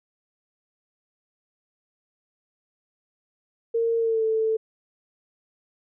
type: tone with pitch glide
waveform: sine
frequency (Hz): 459.5 to 442.1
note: A#4 to A4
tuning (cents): -25 to +8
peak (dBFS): -20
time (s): 3.74-4.57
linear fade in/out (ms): 10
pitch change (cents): -67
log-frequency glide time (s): 3.98-4.24
effects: none